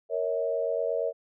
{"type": "chord", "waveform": "sine", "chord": "A# diminished", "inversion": "none", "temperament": "equal with one note detuned", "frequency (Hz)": [466.2, 554.4, 643.8], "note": ["A#4", "C#5", "E5"], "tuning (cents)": [0, 0, -41], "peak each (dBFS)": -30, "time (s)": [0.09, 1.13], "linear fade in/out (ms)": 50, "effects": []}